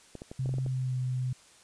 clicks, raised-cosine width 2 ms, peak -27 dBFS, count 8, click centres 0.153 / 0.219 / 0.315 / 0.459 / 0.492 / 0.54 / 0.584 / 0.663 s
sine tone with pitch glide, 130.81 to 127.38 Hz, C3 to C3, 0 to -46 cents, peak -28 dBFS, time 0.39-1.33 s, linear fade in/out 5 ms, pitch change -46 cents, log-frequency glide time 0.6-0.97 s
effects white hiss -57 dBFS RMS until 1.63 s + resampled to 22050 Hz

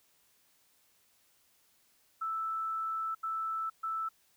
sine tone bursts at uneven times, 1318.5 Hz, E6, in tune, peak -32 dBFS, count 3, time 2.21-3.15 / 3.23-3.7 / 3.83-4.09 s, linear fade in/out 10 ms, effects white hiss -69 dBFS RMS until 4.36 s

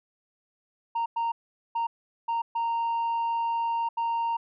sine tone bursts at uneven times, 926 Hz, A#5, 12 cents flat, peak -22 dBFS, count 6, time 0.95-1.06 / 1.16-1.32 / 1.75-1.87 / 2.28-2.42 / 2.55-3.89 / 3.97-4.37 s, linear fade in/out 10 ms, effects tanh soft clip ceiling -24 dBFS

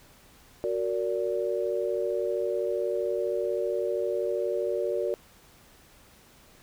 sine chord, Gb augmented, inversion none, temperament just, 370 / 462.5 / 578.1 Hz, Gb4 / Bb4 / D5, 0 / -14 / -27 cents, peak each -30 dBFS, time 0.64-5.14 s, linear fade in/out 0 ms, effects pink hiss -56 dBFS RMS until 6.62 s

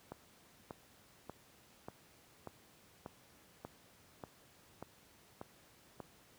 click train, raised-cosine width 1 ms, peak -30 dBFS, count 11, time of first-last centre 0.12-6.002 s, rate 1.7 Hz, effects pink hiss -64 dBFS RMS until 6.38 s + high-pass 80 Hz 12 dB/octave

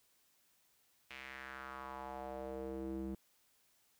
square tone with band-pass filter sweep, 66 Hz, C2, 16 cents sharp, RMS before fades -45 dBFS, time 1.1-3.15 s, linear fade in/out 5 ms, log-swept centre 2500 to 260 Hz, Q 2.8, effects white hiss -73 dBFS RMS until 3.99 s

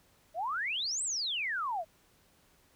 sine exponential two-way sweep, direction up then down, 610 to 8372 to 610 Hz, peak -31 dBFS, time 0.34-1.85 s, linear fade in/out 50 ms, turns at 1.03 s, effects pink hiss -66 dBFS RMS until 2.75 s

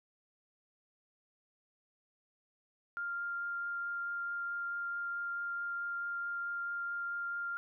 sine tone with vibrato, 1396.9 Hz, F6, in tune, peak -35 dBFS, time 2.97-7.57 s, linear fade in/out 0 ms, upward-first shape triangle, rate 4.6 Hz, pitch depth 8 cents each way, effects none

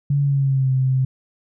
sine tone with pitch glide, 142 to 130.97 Hz, C#3 to C3, +42 to +2 cents, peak -15 dBFS, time 0.1-1.05 s, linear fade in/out 5 ms, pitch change -140 cents, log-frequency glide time 0.22-0.71 s, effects none

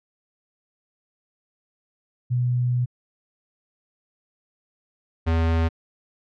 sine / square tone pair in turn, 123.47 / 82.12 Hz, B2 / E2, 0 / -6 cents, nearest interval perfect fifth, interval 706 cents, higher first, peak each -19 dBFS, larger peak neither, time 2.3-2.86 / 5.26-5.69 s, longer first, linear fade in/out 20 ms, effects low-pass 3000 Hz 12 dB/octave

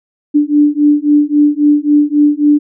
sine beating tone pair, 292.6 / 296.3 Hz, D4 / D4, -6 / +15 cents, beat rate 3.7 Hz, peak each -10 dBFS, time 0.34-2.59 s, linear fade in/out 20 ms, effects none

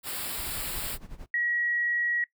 white band-stop noise, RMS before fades -34 dBFS, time 0.03-0.98 s, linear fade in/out 50 ms, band 5200 to 7300 Hz, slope 96 dB/octave
brown noise with tremolo, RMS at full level -38 dBFS, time 0.38-1.26 s, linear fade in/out 0 ms, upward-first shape sine, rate 11 Hz, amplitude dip 80%
sine tone, 1911 Hz, A#6, 43 cents sharp, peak -25 dBFS, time 1.34-2.24 s, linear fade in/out 2 ms
effects noise-tail reverb RT60 0.1 s tail -20 dB re dry

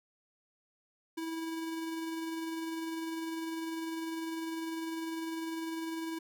square tone with tremolo, 326.1 Hz, E4, 19 cents flat, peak -35 dBFS, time 1.17-6.19 s, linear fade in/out 10 ms, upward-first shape sine, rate 20 Hz, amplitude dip 30%, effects none

